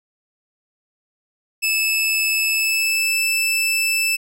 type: tone with pitch glide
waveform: sawtooth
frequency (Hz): 2618 to 2639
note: E7 to E7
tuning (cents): -13 to +1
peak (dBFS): -14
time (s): 1.62-4.17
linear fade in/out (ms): 20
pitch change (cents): +14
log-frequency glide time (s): 2.55-3.24
effects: none